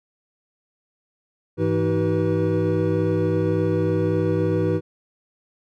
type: tone cluster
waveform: triangle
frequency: 102.6 / 164.6 / 316.4 / 379.9 / 486.3 Hz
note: G#2 / E3 / D#4 / F#4 / B4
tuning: -21 / -2 / +29 / +46 / -27 cents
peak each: -23 dBFS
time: 1.57-4.81 s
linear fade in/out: 50 ms
effects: none